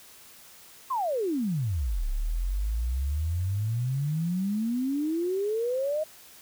sine exponential two-way sweep, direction down then up, 1109 to 33.42 to 634 Hz, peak -25 dBFS, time 0.9-6.04 s, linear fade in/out 10 ms, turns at 2.07 s, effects white hiss -51 dBFS RMS until 6.41 s

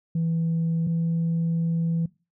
sine tone pair in turn, 164.81 / 166.05 Hz, E3 / E3, 0 / +13 cents, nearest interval unison, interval 13 cents, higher second, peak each -20 dBFS, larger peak neither, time 0.15-0.87 / 0.87-2.06 s, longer second, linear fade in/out 5 ms, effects noise-tail reverb RT60 0.3 s tail -22 dB re dry + tanh soft clip ceiling -19 dBFS

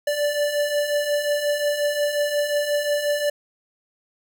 square beating tone pair, 581 / 586.6 Hz, D5 / D5, -19 / -2 cents, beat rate 5.6 Hz, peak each -28 / -22 dBFS, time 0.07-3.3 s, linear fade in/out 5 ms, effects none

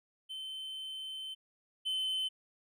triangle tone pair in turn, 3078 / 3059 Hz, G7 / G7, -32 / -43 cents, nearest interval unison, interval 11 cents, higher first, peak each -38 / -30 dBFS, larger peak second, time 0.29-1.35 / 1.85-2.29 s, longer first, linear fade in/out 20 ms, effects none

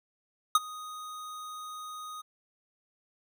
square tone with ADSR envelope, 1244.5 Hz, D#6, in tune, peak -17 dBFS, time 0.55-2.22 s, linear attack 3 ms, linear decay 31 ms, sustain -23 dB, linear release 15 ms, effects none

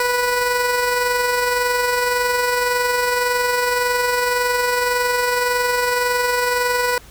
15% pulse tone with amplitude modulation, 491.5 Hz, B4, 8 cents flat, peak -9 dBFS, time 0-6.98 s, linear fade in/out 2 ms, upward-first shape sine, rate 21.8 Hz, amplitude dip 30%, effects added 50 Hz sine -44 dBFS peak until 7.1 s + pink hiss -45 dBFS RMS until 7.1 s

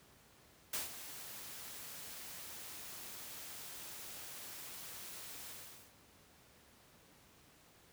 white noise with ADSR envelope, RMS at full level -37 dBFS, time 0.73-5.94 s, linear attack 6 ms, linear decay 150 ms, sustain -12 dB, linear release 450 ms, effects pink hiss -64 dBFS RMS until 7.92 s + high-pass 60 Hz 12 dB/octave

